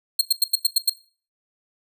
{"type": "tone bursts", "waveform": "sawtooth", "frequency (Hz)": 4235, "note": "C8", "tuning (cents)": 20, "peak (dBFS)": -11, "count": 7, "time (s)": [0.19, 0.897], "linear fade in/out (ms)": 5, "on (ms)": 23, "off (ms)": 91, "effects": ["noise-tail reverb RT60 0.4 s tail -19 dB re dry"]}